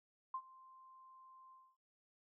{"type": "tone with ADSR envelope", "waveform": "sine", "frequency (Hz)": 1046.5, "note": "C6", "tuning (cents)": 0, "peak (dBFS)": -37, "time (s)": [0.34, 1.77], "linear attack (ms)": 4, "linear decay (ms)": 66, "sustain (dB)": -21, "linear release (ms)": 250, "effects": []}